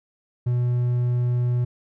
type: tone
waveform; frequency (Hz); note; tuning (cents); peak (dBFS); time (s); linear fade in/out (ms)
triangle; 122.4; B2; -15; -17; 0.46-1.65; 10
effects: none